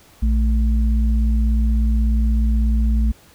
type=tone pair together; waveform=sine; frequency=58.24 / 220 Hz; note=A#1 / A3; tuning=-1 / 0 cents; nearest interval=octave + major seventh; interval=2301 cents; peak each=-14 / -24 dBFS; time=0.22-3.12 s; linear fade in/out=10 ms; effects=pink hiss -50 dBFS RMS until 3.34 s